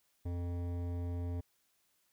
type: tone with hard clipping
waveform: sine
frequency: 87.31 Hz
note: F2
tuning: in tune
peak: -37 dBFS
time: 0.25-1.41 s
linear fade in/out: 10 ms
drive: 14 dB
effects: white hiss -75 dBFS RMS until 2.12 s